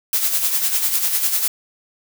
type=noise with tremolo; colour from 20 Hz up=blue; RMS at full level=-17 dBFS; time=0.13-1.48 s; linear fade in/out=2 ms; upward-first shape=sine; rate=10 Hz; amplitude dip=55%; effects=none